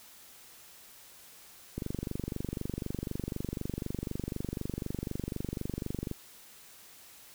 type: click train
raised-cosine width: 3 ms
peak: -21 dBFS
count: 105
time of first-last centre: 1.78-6.113 s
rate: 24 Hz
effects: white hiss -54 dBFS RMS until 7.34 s